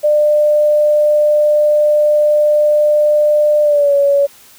sine tone with pitch glide, 598 to 564.4 Hz, D5 to C#5, +31 to +31 cents, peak -8 dBFS, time 0.03-4.27 s, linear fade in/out 20 ms, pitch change -100 cents, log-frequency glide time 3.62-3.94 s, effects white hiss -43 dBFS RMS until 4.58 s

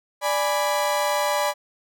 35% pulse chord, G# diminished, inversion second, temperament equal, 587.3 / 830.6 / 987.8 Hz, D5 / G#5 / B5, 0 / 0 / 0 cents, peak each -22 / -25 / -24 dBFS, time 0.21-1.54 s, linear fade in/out 50 ms, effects none

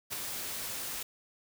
white noise with ADSR envelope, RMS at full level -34 dBFS, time 0.1-1.03 s, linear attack 31 ms, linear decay 5 ms, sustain -4 dB, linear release 5 ms, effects none

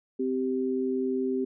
sine tone pair together, 259 / 390 Hz, C4 / G4, -17 / -9 cents, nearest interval perfect fifth, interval 708 cents, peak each -28 dBFS, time 0.19-1.45 s, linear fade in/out 10 ms, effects none

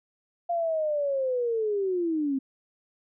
sine linear sweep, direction down, 697 to 261.6 Hz, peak -24 dBFS, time 0.49-2.39 s, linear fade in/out 10 ms, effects none

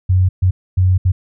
sine tone bursts at uneven times, 92.4 Hz, F#2, 2 cents flat, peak -9 dBFS, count 4, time 0.09-0.29 / 0.42-0.51 / 0.77-0.98 / 1.05-1.12 s, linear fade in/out 10 ms, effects none

